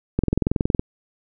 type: click train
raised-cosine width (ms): 3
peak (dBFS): -6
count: 14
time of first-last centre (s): 0.19-0.795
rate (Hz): 21.5
effects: none